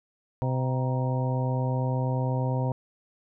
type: harmonic tone with a mistuned harmonic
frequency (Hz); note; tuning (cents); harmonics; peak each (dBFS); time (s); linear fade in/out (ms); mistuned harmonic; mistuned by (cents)
128.5; C3; -31; 1 / 2 / 3 / 4 / 5 / 6 / 7; -25 / -34 / -40 / -34 / -38 / -40 / -36; 0.42-2.72; 0; 7; +69
effects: none